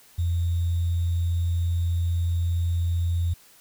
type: tone with sample-and-hold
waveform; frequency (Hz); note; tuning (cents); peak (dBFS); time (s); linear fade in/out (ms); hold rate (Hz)
sine; 85.8; F2; -30; -21; 0.18-3.34; 10; 3675
effects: white hiss -54 dBFS RMS until 3.6 s